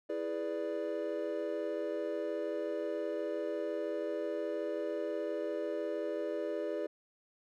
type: chord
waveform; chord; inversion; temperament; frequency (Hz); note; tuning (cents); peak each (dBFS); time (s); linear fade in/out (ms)
triangle; E dominant seventh; none; equal; 329.6 / 415.3 / 493.9 / 587.3; E4 / G#4 / B4 / D5; 0 / 0 / 0 / 0; -38 / -37 / -39 / -36; 0.09-6.87; 10
effects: none